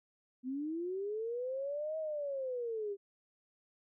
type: linear two-way sweep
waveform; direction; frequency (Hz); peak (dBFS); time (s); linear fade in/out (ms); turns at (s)
sine; up then down; 246.9 to 639 to 391.5; -35; 0.43-2.97; 50; 1.98
effects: none